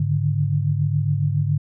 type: tone cluster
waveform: sine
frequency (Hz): 103.4 / 144.8 / 152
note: G#2 / D3 / D#3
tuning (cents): -7 / -24 / -40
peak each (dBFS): -22 / -20 / -27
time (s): 0-1.58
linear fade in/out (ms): 5
effects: none